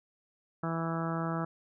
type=harmonic tone; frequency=164.81 Hz; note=E3; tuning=in tune; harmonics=1 / 2 / 3 / 4 / 5 / 6 / 7 / 8 / 9 / 10; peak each=-33 / -38 / -43 / -40 / -43 / -44 / -43 / -39 / -50 / -49 dBFS; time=0.63-1.45 s; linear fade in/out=5 ms; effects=none